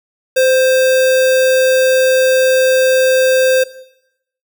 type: tone with sample-and-hold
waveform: sine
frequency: 518 Hz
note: C5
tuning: 17 cents flat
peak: -8 dBFS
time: 0.36-3.64 s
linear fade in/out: 10 ms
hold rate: 2100 Hz
effects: noise-tail reverb RT60 0.8 s tail -17 dB re dry